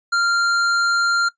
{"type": "tone", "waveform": "square", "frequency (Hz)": 1390, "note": "F6", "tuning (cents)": -9, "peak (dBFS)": -16, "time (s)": [0.12, 1.29], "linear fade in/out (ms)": 10, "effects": ["noise-tail reverb RT60 0.1 s tail -18 dB re dry", "resampled to 16000 Hz"]}